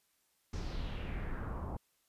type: noise with low-pass filter sweep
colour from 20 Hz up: brown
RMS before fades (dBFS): -39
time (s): 0.53-1.77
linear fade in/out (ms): 5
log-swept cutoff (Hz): 6200 to 830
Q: 2.6
effects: white hiss -75 dBFS RMS until 2.08 s + resampled to 32000 Hz